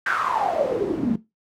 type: noise with band-pass filter sweep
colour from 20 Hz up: pink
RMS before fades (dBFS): -23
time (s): 0.06-1.16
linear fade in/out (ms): 5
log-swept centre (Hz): 1600 to 210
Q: 9.7
effects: noise-tail reverb RT60 0.2 s tail -17 dB re dry